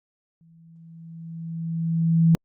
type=tone with exponential growth; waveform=sine; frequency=164.81 Hz; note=E3; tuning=in tune; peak=-12 dBFS; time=0.41-2.35 s; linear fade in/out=0 ms; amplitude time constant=420 ms; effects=Opus 48 kbps